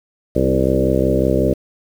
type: harmonic tone with a mistuned harmonic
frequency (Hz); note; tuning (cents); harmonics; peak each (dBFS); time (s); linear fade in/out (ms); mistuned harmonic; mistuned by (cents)
65.41; C2; 0; 1 / 2 / 3 / 4 / 5 / 6 / 7 / 8 / 9; -22 / -22 / -22 / -22 / -22 / -22 / -22 / -22 / -22; 0.35-1.54; 10; 5; +17
effects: 7-bit

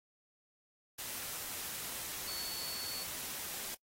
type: tone in noise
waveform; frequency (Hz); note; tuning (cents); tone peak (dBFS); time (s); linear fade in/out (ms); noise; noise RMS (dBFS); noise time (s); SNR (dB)
sine; 4435; C#8; 0; -41; 2.27-3.04; 10; white; -42; 0.98-3.75; -2
effects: noise-tail reverb RT60 0.1 s tail -25 dB re dry + AAC 48 kbps

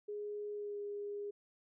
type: tone with pitch glide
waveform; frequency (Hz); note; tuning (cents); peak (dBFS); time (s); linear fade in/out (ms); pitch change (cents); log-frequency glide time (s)
sine; 415.3 to 409.1; G#4 to G#4; 0 to -26; -39; 0.08-1.31; 10; -26; 0.53-0.79
effects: none

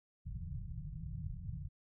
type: low-pass noise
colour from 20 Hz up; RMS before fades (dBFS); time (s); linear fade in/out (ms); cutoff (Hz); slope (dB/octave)
white; -43; 0.25-1.69; 20; 170; 96
effects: none

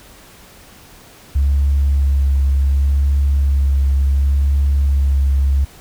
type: tone with vibrato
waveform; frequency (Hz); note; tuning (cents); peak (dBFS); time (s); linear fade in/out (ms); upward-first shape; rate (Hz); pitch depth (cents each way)
sine; 69.3; C#2; 0; -10; 1.35-5.65; 10; sine; 0.69; 19
effects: tanh soft clip ceiling -8 dBFS + pink hiss -43 dBFS RMS until 5.8 s

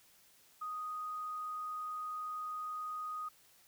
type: tone with quantisation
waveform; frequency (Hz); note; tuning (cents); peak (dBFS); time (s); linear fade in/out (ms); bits
sine; 1244.5; D#6; 0; -38; 0.61-3.29; 10; 11
effects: white hiss -65 dBFS RMS until 3.67 s

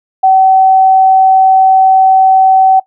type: tone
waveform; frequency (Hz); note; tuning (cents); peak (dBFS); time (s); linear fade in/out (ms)
sine; 762; G5; -49; -3; 0.23-2.8; 10
effects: noise-tail reverb RT60 0.1 s tail -19 dB re dry

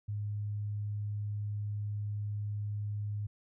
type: tone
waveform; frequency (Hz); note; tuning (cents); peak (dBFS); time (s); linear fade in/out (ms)
sine; 103.83; G#2; 0; -33; 0.08-3.27; 10
effects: none

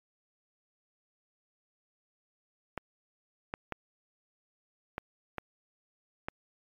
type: clicks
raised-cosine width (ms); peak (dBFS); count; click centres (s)
0.5; -19; 6; 2.777 / 3.539 / 3.723 / 4.981 / 5.383 / 6.285
effects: MP3 96 kbps

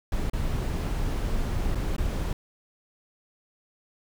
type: noise with dropouts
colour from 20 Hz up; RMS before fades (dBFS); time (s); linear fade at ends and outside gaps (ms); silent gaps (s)
brown; -27; 0.12-2.33; 2; 0.299-0.333 / 1.749-1.754 / 1.965-1.981
effects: none

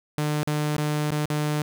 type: tone with dropouts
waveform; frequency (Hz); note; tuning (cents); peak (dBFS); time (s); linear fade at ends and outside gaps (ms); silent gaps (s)
sawtooth; 150; D3; +37; -19; 0.18-1.62; 0; 0.431-0.474 / 0.767-0.782 / 1.106-1.118 / 1.256-1.302
effects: none

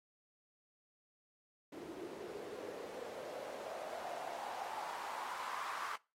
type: noise with band-pass filter sweep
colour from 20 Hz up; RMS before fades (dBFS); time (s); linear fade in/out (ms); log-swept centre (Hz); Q
white; -45; 1.72-5.96; 5; 330 to 1200; 4.2
effects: noise-tail reverb RT60 0.3 s tail -23 dB re dry + AAC 48 kbps

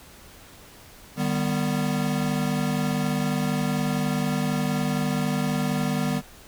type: chord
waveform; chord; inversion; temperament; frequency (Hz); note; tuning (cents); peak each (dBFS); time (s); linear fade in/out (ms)
square; Eb augmented; none; equal with one note detuned; 151.92 / 196 / 246.9; Eb3 / G3 / B3; -41 / 0 / 0; -28; 1.16-6.22; 50
effects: pink hiss -48 dBFS RMS until 6.47 s

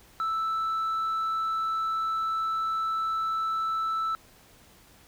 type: tone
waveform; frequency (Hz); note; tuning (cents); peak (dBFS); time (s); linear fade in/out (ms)
sine; 1318.5; E6; 0; -23; 0.2-4.15; 0
effects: tanh soft clip ceiling -25 dBFS + pink hiss -56 dBFS RMS until 5.07 s

